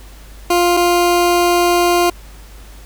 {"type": "tone pair in turn", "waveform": "20% pulse", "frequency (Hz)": [350, 350], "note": ["F4", "F4"], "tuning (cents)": [4, 4], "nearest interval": "unison", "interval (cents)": 0, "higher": "neither", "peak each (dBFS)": -6, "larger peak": "neither", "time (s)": [[0.5, 0.77], [0.77, 2.1]], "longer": "second", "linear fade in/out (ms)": 5, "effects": ["added 50 Hz sine -35 dBFS peak until 2.85 s", "pink hiss -43 dBFS RMS until 2.85 s"]}